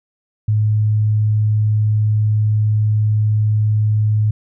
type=tone; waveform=sine; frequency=106.9 Hz; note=A2; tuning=49 cents flat; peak=-12 dBFS; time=0.48-4.31 s; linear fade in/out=5 ms; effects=none